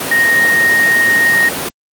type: tone in noise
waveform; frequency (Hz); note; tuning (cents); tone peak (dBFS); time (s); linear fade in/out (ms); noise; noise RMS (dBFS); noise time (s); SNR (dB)
sine; 1862; A#6; -2; -8; 0.11-1.49; 5; pink; -18; 0-1.69; +7
effects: high-pass 200 Hz 12 dB/octave + Opus 32 kbps